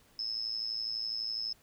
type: tone with amplitude modulation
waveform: sine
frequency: 5200 Hz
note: E8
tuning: 24 cents flat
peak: -29 dBFS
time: 0.19-1.53 s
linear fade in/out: 2 ms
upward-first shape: sine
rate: 112 Hz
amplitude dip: 90%
effects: pink hiss -64 dBFS RMS until 1.62 s